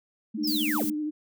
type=tone with tremolo; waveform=sine; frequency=219.9 Hz; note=A3; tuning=1 cent flat; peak=-28 dBFS; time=0.34-0.94 s; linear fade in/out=10 ms; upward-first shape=sine; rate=15 Hz; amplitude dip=90%
type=tone with vibrato; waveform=sine; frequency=302.3 Hz; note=D#4; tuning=50 cents flat; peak=-27 dBFS; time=0.37-1.11 s; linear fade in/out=20 ms; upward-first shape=sine; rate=13 Hz; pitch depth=26 cents each way
type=linear sweep; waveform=triangle; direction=down; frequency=5588 to 41.2 Hz; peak=-27 dBFS; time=0.43-0.85 s; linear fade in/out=20 ms
type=noise; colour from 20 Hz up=violet; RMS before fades=-33 dBFS; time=0.47-0.9 s; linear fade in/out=5 ms
effects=none